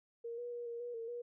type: tone with pitch steps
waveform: sine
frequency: 466.4 / 482.6 / 478.3 / 469.1 / 482.5 / 457 / 479.9 Hz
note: A#4 / B4 / A#4 / A#4 / B4 / A#4 / B4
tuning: +1 / -40 / +44 / +11 / -40 / -34 / -50 cents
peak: -40 dBFS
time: 0.24-1.22 s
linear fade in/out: 10 ms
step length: 140 ms
effects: none